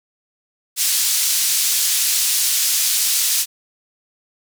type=band-pass noise; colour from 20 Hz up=pink; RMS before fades=-18 dBFS; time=0.76-3.46 s; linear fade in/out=50 ms; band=4900 to 15000 Hz; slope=12 dB/octave; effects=none